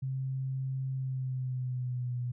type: tone with pitch glide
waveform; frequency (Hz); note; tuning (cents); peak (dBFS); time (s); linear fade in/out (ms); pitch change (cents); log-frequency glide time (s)
sine; 132.5 to 122.91; C3 to B2; +22 to -8; -31; 0.02-2.32; 10; -130; 0.92-2.19
effects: none